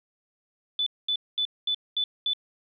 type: tone bursts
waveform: sine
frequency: 3490 Hz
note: A7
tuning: 15 cents flat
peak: -23 dBFS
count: 6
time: 0.79-2.334 s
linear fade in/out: 2 ms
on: 74 ms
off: 220 ms
effects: none